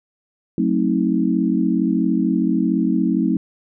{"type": "chord", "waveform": "sine", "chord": "F# diminished seventh", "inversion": "none", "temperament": "just", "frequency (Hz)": [185, 222, 266.4, 319.7], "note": ["F#3", "A3", "C4", "Eb4"], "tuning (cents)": [0, 16, 31, 47], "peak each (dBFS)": -21, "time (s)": [0.58, 3.37], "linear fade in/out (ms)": 2, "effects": []}